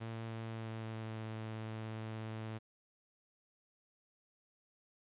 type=tone with pitch glide; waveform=sawtooth; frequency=113.3 to 110.39 Hz; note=A#2 to A2; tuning=-49 to +6 cents; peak=-37 dBFS; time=0-2.59 s; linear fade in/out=20 ms; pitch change=-45 cents; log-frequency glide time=0.25-1.21 s; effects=resampled to 8000 Hz + 12-bit

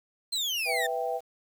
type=exponential sweep; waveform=35% pulse; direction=down; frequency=4200 to 1762 Hz; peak=-26 dBFS; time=0.32-0.87 s; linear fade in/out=10 ms
type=chord; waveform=sine; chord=E minor; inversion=second; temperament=equal; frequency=493.9 / 659.3 / 784 Hz; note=B4 / E5 / G5; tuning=0 / 0 / 0 cents; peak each=-32 dBFS; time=0.65-1.21 s; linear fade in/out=50 ms
effects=9-bit

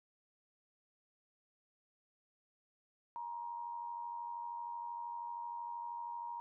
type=tone with amplitude modulation; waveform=sine; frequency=944 Hz; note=A#5; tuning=22 cents sharp; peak=-38 dBFS; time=3.16-6.4 s; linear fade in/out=0 ms; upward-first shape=sine; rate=92.9 Hz; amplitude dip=55%; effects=none

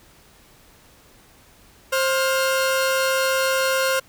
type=tone pair together; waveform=sawtooth; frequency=529 / 1412.3 Hz; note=C5 / F6; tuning=+19 / +19 cents; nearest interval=octave + perfect fourth; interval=1700 cents; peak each=-16 / -20 dBFS; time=1.92-4 s; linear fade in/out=10 ms; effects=pink hiss -52 dBFS RMS until 4.08 s

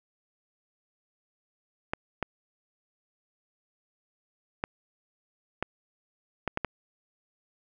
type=clicks; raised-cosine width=0.5 ms; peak=-13 dBFS; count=7; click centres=1.935 / 2.227 / 4.639 / 5.626 / 6.477 / 6.574 / 6.647 s; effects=none

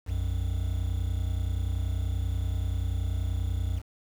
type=tone pair together; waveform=triangle; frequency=61 / 91.4 Hz; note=B1 / F#2; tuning=-21 / -21 cents; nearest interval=perfect fifth; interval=700 cents; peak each=-27 dBFS; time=0.06-3.82 s; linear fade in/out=50 ms; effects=8-bit

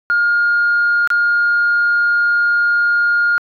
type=tone with dropouts; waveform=sine; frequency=1418 Hz; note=F6; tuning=26 cents sharp; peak=-10 dBFS; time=0.1-3.38 s; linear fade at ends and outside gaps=0 ms; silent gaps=1.074-1.103 s; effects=tanh soft clip ceiling -8 dBFS

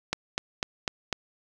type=click train; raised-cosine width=0.2 ms; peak=-9 dBFS; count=5; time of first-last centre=0.13-1.128 s; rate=4.01 Hz; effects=none

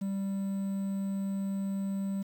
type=tone with quantisation; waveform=triangle; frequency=196 Hz; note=G3; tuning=in tune; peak=-28 dBFS; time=0.01-2.23 s; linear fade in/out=10 ms; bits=9; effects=none

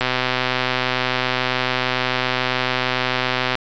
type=click train; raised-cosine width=0.3 ms; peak=-3 dBFS; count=451; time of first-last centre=0.01-3.553 s; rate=127 Hz; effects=resampled to 16000 Hz

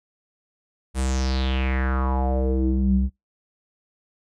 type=tone with low-pass filter sweep; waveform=square; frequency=65.41 Hz; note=C2; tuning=in tune; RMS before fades=-22 dBFS; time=0.94-3.1 s; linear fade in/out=50 ms; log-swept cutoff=9800 to 140 Hz; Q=4.7; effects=noise-tail reverb RT60 0.2 s tail -25 dB re dry

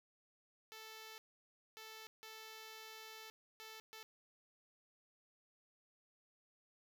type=tone bursts at uneven times; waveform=5% pulse; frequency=440 Hz; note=A4; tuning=in tune; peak=-40 dBFS; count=5; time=0.72-1.18 / 1.77-2.07 / 2.23-3.3 / 3.6-3.8 / 3.93-4.03 s; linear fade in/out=0 ms; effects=none

